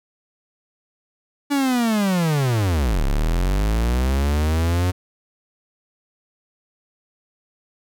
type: linear two-way sweep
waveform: 45% pulse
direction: down then up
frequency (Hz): 289.1 to 32.96 to 91.8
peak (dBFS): -17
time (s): 1.5-4.92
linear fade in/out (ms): 20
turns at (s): 3.04
effects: none